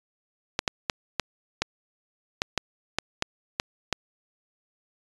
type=clicks; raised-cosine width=0.2 ms; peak=-6 dBFS; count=11; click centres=0.591 / 0.678 / 0.898 / 1.197 / 1.62 / 2.419 / 2.577 / 2.986 / 3.224 / 3.599 / 3.927 s; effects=resampled to 22050 Hz